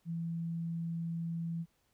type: tone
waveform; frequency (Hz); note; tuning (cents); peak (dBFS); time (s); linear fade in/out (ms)
sine; 166.9; E3; +22; -34; 0.05-1.66; 50
effects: pink hiss -75 dBFS RMS until 1.93 s